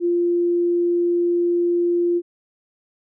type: tone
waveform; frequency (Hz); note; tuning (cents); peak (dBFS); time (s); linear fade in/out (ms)
sine; 347.4; F4; -9; -16; 0-2.22; 50
effects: none